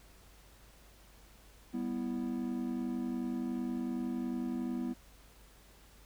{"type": "chord", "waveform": "triangle", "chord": "E minor", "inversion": "first", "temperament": "equal", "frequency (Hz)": [196, 246.9, 329.6], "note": ["G3", "B3", "E4"], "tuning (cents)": [0, 0, 0], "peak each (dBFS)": [-39, -33, -39], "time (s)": [1.73, 4.94], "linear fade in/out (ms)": 20, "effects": ["added 50 Hz sine -59 dBFS peak until 6.05 s", "pink hiss -61 dBFS RMS until 6.05 s"]}